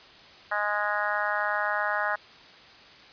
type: harmonic tone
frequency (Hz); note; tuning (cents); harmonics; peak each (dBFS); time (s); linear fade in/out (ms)
207.7; G#3; 0; 3 / 4 / 5 / 6 / 7 / 8 / 9; -33 / -32 / -34 / -33 / -31 / -32 / -35; 0.51-2.16; 10
effects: white hiss -50 dBFS RMS until 3.12 s + resampled to 11025 Hz